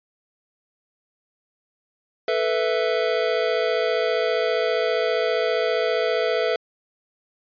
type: chord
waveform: square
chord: A suspended second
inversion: none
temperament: just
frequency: 440 / 495 / 660 Hz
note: A4 / B4 / E5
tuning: 0 / +4 / +2 cents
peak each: -25 dBFS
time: 2.28-6.56 s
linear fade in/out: 2 ms
effects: resampled to 11025 Hz